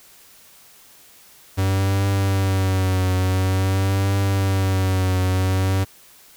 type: tone with vibrato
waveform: 45% pulse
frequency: 95.4 Hz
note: G2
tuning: 47 cents flat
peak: -17 dBFS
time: 1.57-5.85 s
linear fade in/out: 20 ms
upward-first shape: triangle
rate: 0.48 Hz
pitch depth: 53 cents each way
effects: white hiss -49 dBFS RMS until 6.36 s